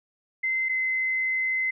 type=tone pair in turn; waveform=sine; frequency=2068 / 2054 Hz; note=C7 / C7; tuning=-21 / -33 cents; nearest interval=unison; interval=12 cents; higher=first; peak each=-23 / -23 dBFS; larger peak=neither; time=0.43-0.69 / 0.69-1.71 s; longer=second; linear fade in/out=10 ms; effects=none